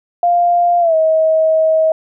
sine tone with pitch glide, 698.5 to 636.8 Hz, F5 to D#5, 0 to +40 cents, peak -9 dBFS, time 0.23-1.92 s, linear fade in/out 2 ms, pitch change -160 cents, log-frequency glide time 0.8-0.95 s, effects none

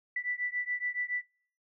sine beating tone pair, 1970 / 1977.1 Hz, B6 / B6, -5 / +1 cents, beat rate 7.1 Hz, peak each -34 / -35 dBFS, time 0.16-1.22 s, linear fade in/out 5 ms, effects noise-tail reverb RT60 0.5 s tail -22 dB re dry

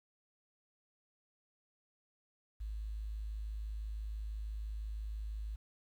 sine tone with quantisation, 53 Hz, G#1, 36 cents sharp, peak -38 dBFS, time 2.6-5.56 s, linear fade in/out 10 ms, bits 11, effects none

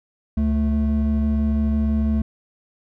triangle tone pair together, 71 / 219 Hz, C#2 / A3, +42 / -8 cents, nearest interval octave + minor sixth, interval 1950 cents, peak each -17 dBFS, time 0.37-2.22 s, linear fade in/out 5 ms, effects tanh soft clip ceiling -11 dBFS

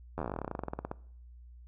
slowing click train, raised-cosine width 1 ms, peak -21 dBFS, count 25, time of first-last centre 0.18-0.914 s, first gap 11 ms, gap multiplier 1.08, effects noise-tail reverb RT60 0.6 s tail -21 dB re dry + added 60 Hz sine -49 dBFS peak until 1.67 s

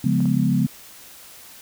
sine chord, C# dominant seventh, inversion none, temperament equal, 138.59 / 174.61 / 207.7 / 246.9 Hz, C#3 / E#3 / G#3 / B3, 0 / 0 / 0 / 0 cents, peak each -22 dBFS, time 0.04-0.67 s, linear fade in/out 5 ms
clicks, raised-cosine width 1 ms, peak -25 dBFS, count 2, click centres 0.204 / 0.256 s
effects white hiss -44 dBFS RMS until 1.61 s

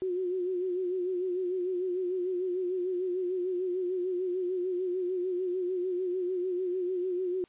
sine tone with vibrato, 364.4 Hz, F#4, 26 cents flat, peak -28 dBFS, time 0.02-7.44 s, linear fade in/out 0 ms, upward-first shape sine, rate 6.7 Hz, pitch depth 59 cents each way, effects white hiss -64 dBFS RMS until 7.48 s + resampled to 8000 Hz

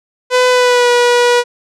sawtooth tone with pitch glide, 502 to 484.9 Hz, B4 to B4, +28 to -32 cents, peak -4 dBFS, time 0.3-1.44 s, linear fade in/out 50 ms, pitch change -60 cents, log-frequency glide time 0.49-0.9 s, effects low-pass 7000 Hz 12 dB/octave

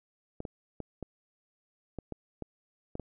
clicks, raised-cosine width 2 ms, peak -24 dBFS, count 9, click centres 0.404 / 0.452 / 0.803 / 1.027 / 1.987 / 2.123 / 2.423 / 2.954 / 2.997 s, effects none

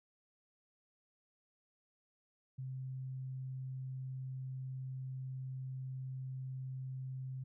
sine tone, 130.81 Hz, C3, in tune, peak -40 dBFS, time 2.58-7.44 s, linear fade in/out 10 ms, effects none

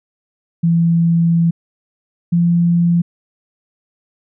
sine tone pair in turn, 167.8 / 171.52 Hz, E3 / F3, +31 / -31 cents, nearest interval unison, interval 38 cents, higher second, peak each -10 dBFS, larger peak neither, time 0.63-1.51 / 2.32-3.02 s, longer first, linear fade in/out 10 ms, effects none

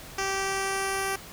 10% pulse tone with low-pass filter sweep, 388.8 Hz, G4, 14 cents flat, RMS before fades -29 dBFS, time 0.18-1.16 s, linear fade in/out 5 ms, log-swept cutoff 6700 to 12000 Hz, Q 1.8, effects pink hiss -44 dBFS RMS until 1.32 s

